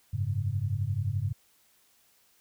sine chord, F# suspended second, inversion none, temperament just, 92.5 / 104.06 / 138.75 Hz, F#2 / G#2 / C#3, 0 / +4 / +2 cents, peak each -33 / -29 / -34 dBFS, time 0.13-1.33 s, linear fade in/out 10 ms, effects white hiss -65 dBFS RMS until 2.4 s

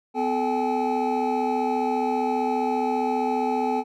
triangle tone cluster, 253.1 / 433.2 / 778 / 853 Hz, B3 / A4 / G5 / G#5, +43 / -27 / -13 / +46 cents, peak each -25 dBFS, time 0.14-3.84 s, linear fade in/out 50 ms, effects tanh soft clip ceiling -9 dBFS

